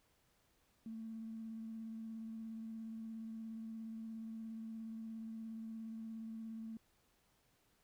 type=tone with vibrato; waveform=triangle; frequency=223.4 Hz; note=A3; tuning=27 cents sharp; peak=-40 dBFS; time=0.86-6.77 s; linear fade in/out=2 ms; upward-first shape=triangle; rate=17 Hz; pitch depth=20 cents each way; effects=tanh soft clip ceiling -42 dBFS + pink hiss -75 dBFS RMS until 7.83 s